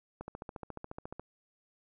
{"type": "click train", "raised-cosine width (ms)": 1, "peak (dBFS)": -27, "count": 15, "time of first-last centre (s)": [0.21, 1.196], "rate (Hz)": 14.2, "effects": []}